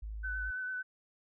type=tone; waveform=sine; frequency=53.1 Hz; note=G#1; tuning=39 cents sharp; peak=-38 dBFS; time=0.02-0.51 s; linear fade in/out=10 ms
type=tone with vibrato; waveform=sine; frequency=1508 Hz; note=F#6; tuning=32 cents sharp; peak=-35 dBFS; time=0.23-0.83 s; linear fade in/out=20 ms; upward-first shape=sine; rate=8.9 Hz; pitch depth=19 cents each way
effects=none